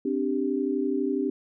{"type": "chord", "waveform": "sine", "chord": "C suspended second", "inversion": "none", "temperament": "equal", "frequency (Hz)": [261.6, 293.7, 392], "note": ["C4", "D4", "G4"], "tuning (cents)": [0, 0, 0], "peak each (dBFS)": -28, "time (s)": [0.05, 1.3], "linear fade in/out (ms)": 5, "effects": []}